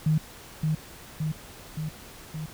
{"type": "tone with echo", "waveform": "sine", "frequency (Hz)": 155.56, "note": "D#3", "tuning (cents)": 0, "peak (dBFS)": -19, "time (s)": [0.06, 0.18], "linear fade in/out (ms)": 5, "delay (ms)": 570, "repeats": 4, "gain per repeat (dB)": -3, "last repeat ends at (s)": 2.46, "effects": ["pink hiss -46 dBFS RMS until 2.53 s"]}